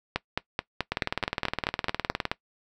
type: two click trains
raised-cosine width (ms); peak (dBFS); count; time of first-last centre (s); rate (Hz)
0.3; -10 / -9; 27 / 11; 0.92-2.253 / 0.16-2.315; 19.5 / 4.64
effects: noise-tail reverb RT60 0.1 s tail -20 dB re dry